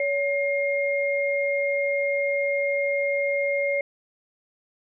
sine tone pair together, 564 / 2129 Hz, C#5 / C7, +30 / +30 cents, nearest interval octave + major seventh, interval 2300 cents, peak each -23 / -26 dBFS, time 0-3.81 s, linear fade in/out 2 ms, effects none

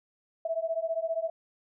sine beating tone pair, 648 / 663 Hz, E5 / E5, -30 / +10 cents, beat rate 15 Hz, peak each -31 dBFS, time 0.45-1.3 s, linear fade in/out 5 ms, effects none

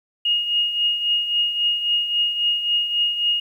sine tone with tremolo, 2862 Hz, F7, 42 cents sharp, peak -15 dBFS, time 0.25-3.4 s, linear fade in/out 5 ms, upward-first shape triangle, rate 3.7 Hz, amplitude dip 65%, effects 9-bit

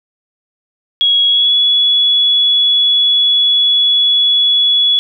sine tone with pitch glide, 3322 to 3390 Hz, G#7 to G#7, 0 to +35 cents, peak -8 dBFS, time 1.01-4.99 s, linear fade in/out 0 ms, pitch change +35 cents, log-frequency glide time 1.27-1.53 s, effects none

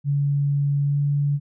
sine tone with pitch glide, 142.3 to 143.54 Hz, C#3 to D3, +46 to -39 cents, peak -18 dBFS, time 0.04-1.4 s, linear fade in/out 50 ms, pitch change +15 cents, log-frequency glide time 0.84-0.98 s, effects none

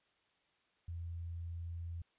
sine tone, 84.8 Hz, E2, 50 cents sharp, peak -40 dBFS, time 0.88-2.02 s, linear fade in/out 5 ms, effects white hiss -75 dBFS RMS until 2.18 s + resampled to 8000 Hz

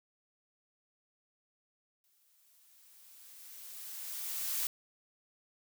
blue noise with exponential growth, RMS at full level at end -33 dBFS, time 2.04-4.67 s, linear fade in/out 1 ms, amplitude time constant 570 ms, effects none

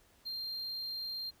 triangle tone, 4186 Hz, C8, in tune, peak -36 dBFS, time 0.25-1.31 s, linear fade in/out 20 ms, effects pink hiss -66 dBFS RMS until 1.4 s

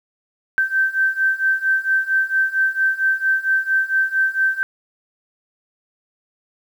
sine beating tone pair, 1552 / 1556.4 Hz, G6 / G6, -18 / -13 cents, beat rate 4.4 Hz, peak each -20 / -18 dBFS, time 0.58-4.63 s, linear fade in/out 0 ms, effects 8-bit

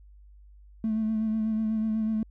triangle tone with vibrato, 219.1 Hz, A3, 7 cents flat, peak -21 dBFS, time 0.84-2.23 s, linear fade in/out 2 ms, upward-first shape sine, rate 8.1 Hz, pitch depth 26 cents each way, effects tanh soft clip ceiling -21 dBFS + added 50 Hz sine -49 dBFS peak until 2.3 s

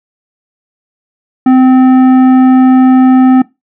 sine tone with tanh clipping, 258.1 Hz, C4, 23 cents flat, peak -4 dBFS, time 1.46-3.42 s, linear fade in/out 5 ms, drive 11 dB, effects noise-tail reverb RT60 0.2 s tail -20 dB re dry

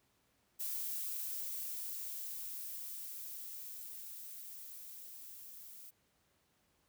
violet noise with level ramp, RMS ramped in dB -39 to -53 dBFS, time 0.59-5.91 s, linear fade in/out 20 ms, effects pink hiss -75 dBFS RMS until 6.88 s + high-pass 60 Hz 12 dB/octave

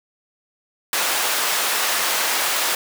pink high-pass noise, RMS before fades -21 dBFS, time 0.93-2.75 s, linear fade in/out 2 ms, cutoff 780 Hz, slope 12 dB/octave, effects none

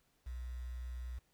sine tone with quantisation, 61.6 Hz, B1, 4 cents flat, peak -40 dBFS, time 0.26-1.19 s, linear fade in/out 10 ms, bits 10, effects pink hiss -75 dBFS RMS until 1.33 s

